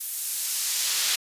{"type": "noise with high-pass filter sweep", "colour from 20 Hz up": "brown", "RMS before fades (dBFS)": -27, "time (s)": [0, 1.16], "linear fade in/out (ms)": 10, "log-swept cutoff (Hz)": [12000, 3700], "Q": 0.78, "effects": ["resampled to 32000 Hz"]}